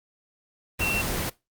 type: tone in noise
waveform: sine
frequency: 2714 Hz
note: E7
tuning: 50 cents sharp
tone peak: -25 dBFS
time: 0.8-1.02 s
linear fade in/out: 10 ms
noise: pink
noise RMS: -28 dBFS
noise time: 0.79-1.3 s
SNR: 0 dB
effects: noise-tail reverb RT60 0.2 s tail -18 dB re dry + Opus 24 kbps